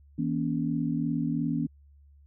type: tone cluster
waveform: sine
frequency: 161.9 / 238.7 / 281.5 Hz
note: E3 / A#3 / C#4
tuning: -31 / +41 / +27 cents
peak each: -30 dBFS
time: 0.18-1.67 s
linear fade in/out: 10 ms
effects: added 71 Hz sine -53 dBFS peak until 2.26 s